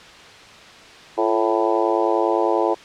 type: harmonic tone with a mistuned harmonic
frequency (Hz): 110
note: A2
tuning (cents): 0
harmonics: 3 / 4 / 5 / 6 / 7 / 8 / 9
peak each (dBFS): -22 / -23 / -24 / -25 / -25 / -26 / -27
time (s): 1.17-2.75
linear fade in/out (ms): 20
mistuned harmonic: 3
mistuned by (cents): +65
effects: white hiss -42 dBFS RMS until 2.84 s + low-pass 4000 Hz 12 dB/octave